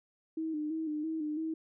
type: tone with vibrato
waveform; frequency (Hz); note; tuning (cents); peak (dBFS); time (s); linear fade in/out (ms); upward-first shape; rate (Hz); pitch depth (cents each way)
sine; 311.1; D#4; 0; -32; 0.37-1.54; 5; square; 3; 50
effects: none